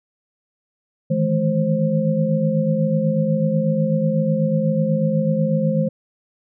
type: tone cluster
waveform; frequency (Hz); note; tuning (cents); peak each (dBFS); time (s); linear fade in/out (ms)
sine; 154.4 / 162.5 / 212.8 / 527; D#3 / E3 / G#3 / C5; -13 / -24 / +42 / +12; -25 / -20 / -21 / -22; 1.1-5.89; 10
effects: none